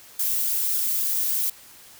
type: noise with flanger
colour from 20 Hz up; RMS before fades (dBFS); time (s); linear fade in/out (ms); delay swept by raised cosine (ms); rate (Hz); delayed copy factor
violet; -24; 0.19-1.5; 5; 0.59 to 3.19; 3.5; +0.55
effects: white hiss -48 dBFS RMS until 1.99 s